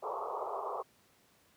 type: band-pass noise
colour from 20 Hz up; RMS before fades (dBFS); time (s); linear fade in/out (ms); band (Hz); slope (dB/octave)
white; -38; 0.02-0.83; 20; 380 to 1200; 96
effects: pink hiss -67 dBFS RMS until 1.56 s + high-pass 100 Hz 12 dB/octave